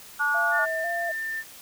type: harmonic tone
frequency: 290.3 Hz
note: D4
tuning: 20 cents flat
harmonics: 3 / 4 / 5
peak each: -30 / -31 / -22 dBFS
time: 0.19-0.66 s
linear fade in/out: 20 ms
type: tone with vibrato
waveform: sine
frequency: 665 Hz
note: E5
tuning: 15 cents sharp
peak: -28 dBFS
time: 0.34-1.12 s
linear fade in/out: 10 ms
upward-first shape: square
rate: 2 Hz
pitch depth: 50 cents each way
type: tone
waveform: sine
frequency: 1791 Hz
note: A6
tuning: 30 cents sharp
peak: -28 dBFS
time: 0.51-1.44 s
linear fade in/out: 50 ms
effects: white hiss -46 dBFS RMS until 1.61 s